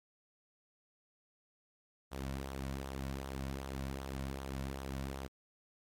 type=tone with flanger; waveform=sawtooth; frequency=67.4 Hz; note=C#2; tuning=48 cents flat; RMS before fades=-41 dBFS; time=2.11-5.28 s; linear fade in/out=20 ms; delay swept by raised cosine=0.4 to 2.5 ms; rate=2.6 Hz; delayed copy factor=-0.5; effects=MP3 64 kbps